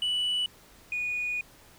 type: tone pair in turn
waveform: sine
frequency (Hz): 2960 / 2460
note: F#7 / D#7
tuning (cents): 0 / -20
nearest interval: minor third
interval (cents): 320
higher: first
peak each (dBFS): -23 / -27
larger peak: first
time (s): 0.02-0.46 / 0.92-1.41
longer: second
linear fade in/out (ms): 2
effects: tanh soft clip ceiling -24 dBFS + pink hiss -55 dBFS RMS until 1.78 s